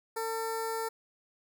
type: tone with notch filter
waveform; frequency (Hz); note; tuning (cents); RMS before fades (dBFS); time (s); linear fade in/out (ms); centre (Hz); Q
15% pulse; 450; A4; +39; -34; 0.16-0.89; 10; 3000; 0.62
effects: none